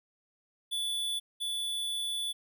square tone pair in turn, 3461 / 3461 Hz, A7 / A7, -29 / -29 cents, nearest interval unison, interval 0 cents, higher neither, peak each -31 / -32 dBFS, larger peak first, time 0.71-1.2 / 1.4-2.33 s, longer second, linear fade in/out 20 ms, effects none

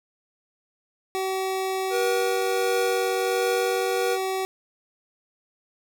25% pulse tone, 380.1 Hz, F#4, 47 cents sharp, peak -21 dBFS, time 1.15-4.45 s, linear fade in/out 0 ms
square tone with tremolo, 479.6 Hz, A#4, 49 cents sharp, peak -23 dBFS, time 1.9-4.18 s, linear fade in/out 50 ms, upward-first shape triangle, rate 1.4 Hz, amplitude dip 40%
effects none

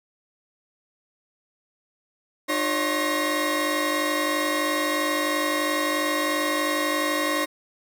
30% pulse tone cluster, 303.5 / 354.8 / 555 / 1067 / 1884 Hz, D#4 / F4 / C#5 / C6 / A#6, -43 / +27 / +2 / +34 / +18 cents, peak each -25 / -32 / -26 / -26 / -26 dBFS, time 2.48-7.46 s, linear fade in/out 20 ms, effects none

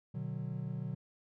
triangle chord, B minor, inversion none, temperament equal with one note detuned, 123.47 / 149.83 / 185 Hz, B2 / D3 / F#3, 0 / +35 / 0 cents, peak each -38 / -38 / -40 dBFS, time 0.14-0.95 s, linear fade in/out 10 ms, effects none

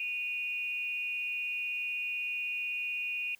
sine tone pair together, 2471 / 2771 Hz, D#7 / F7, -13 / -14 cents, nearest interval major second, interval 199 cents, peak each -33 / -38 dBFS, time 0-3.35 s, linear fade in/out 2 ms, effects white hiss -64 dBFS RMS until 3.39 s

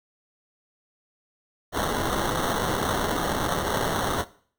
white noise with sample-and-hold, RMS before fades -26 dBFS, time 1.72-4.25 s, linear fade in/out 50 ms, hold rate 2450 Hz, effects noise-tail reverb RT60 0.5 s tail -18 dB re dry

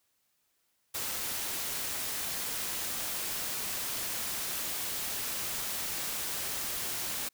white noise, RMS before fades -35 dBFS, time 0.94-7.29 s, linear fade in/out 10 ms, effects white hiss -75 dBFS RMS until 7.33 s

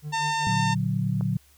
triangle tone with tremolo, 150 Hz, D3, 37 cents sharp, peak -28 dBFS, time 0.02-0.62 s, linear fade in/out 50 ms, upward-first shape sine, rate 5.1 Hz, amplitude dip 85%
harmonic tone, 903 Hz, A5, 45 cents sharp, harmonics 1 / 2 / 3 / 4 / 5 / 6 / 7 / 8 / 9, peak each -25 / -31 / -35 / -37 / -39 / -41 / -42 / -43 / -44 dBFS, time 0.12-0.75 s, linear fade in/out 20 ms
sine chord, Bb augmented, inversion none, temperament equal, 116.54 / 146.83 / 185 Hz, Bb2 / D3 / F#3, 0 / 0 / 0 cents, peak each -27 dBFS, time 0.47-1.37 s, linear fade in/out 0 ms
click, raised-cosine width 1 ms, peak -24 dBFS, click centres 1.21 s
effects added 71 Hz sine -59 dBFS peak until 1.57 s + white hiss -59 dBFS RMS until 1.57 s

